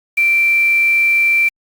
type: tone with quantisation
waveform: sine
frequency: 2349 Hz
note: D7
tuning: in tune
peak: -10 dBFS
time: 0.17-1.49 s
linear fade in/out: 10 ms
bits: 5
effects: Opus 48 kbps